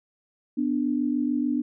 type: tone pair together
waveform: sine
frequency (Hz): 247.6 / 294.4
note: B3 / D4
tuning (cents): +5 / +4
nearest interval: minor third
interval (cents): 299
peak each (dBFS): -25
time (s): 0.57-1.62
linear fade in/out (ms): 10
effects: none